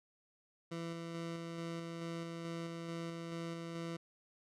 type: tone with tremolo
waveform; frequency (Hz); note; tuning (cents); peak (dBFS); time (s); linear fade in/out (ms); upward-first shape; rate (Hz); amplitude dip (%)
20% pulse; 167.2; E3; +25; -35; 0.71-3.97; 10; square; 2.3; 25
effects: low-pass 7000 Hz 12 dB/octave